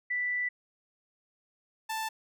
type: tone pair in turn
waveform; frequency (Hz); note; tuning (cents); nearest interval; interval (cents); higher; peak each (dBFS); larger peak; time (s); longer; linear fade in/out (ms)
sine / sawtooth; 1975.5 / 882.5; B6 / A5; 0 / +5; octave + major second; 1395; first; -28; neither; 0.1-0.49 / 1.89-2.09; first; 10
effects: none